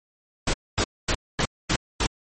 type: noise bursts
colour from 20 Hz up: pink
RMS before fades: -22 dBFS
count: 6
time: 0.47-2.066 s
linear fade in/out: 5 ms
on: 66 ms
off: 240 ms
effects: MP3 32 kbps